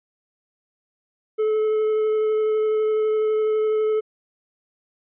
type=tone with vibrato; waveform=triangle; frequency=432.2 Hz; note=A4; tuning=31 cents flat; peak=-16 dBFS; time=1.38-4.01 s; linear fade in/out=20 ms; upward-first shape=sine; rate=12 Hz; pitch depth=9 cents each way; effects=resampled to 8000 Hz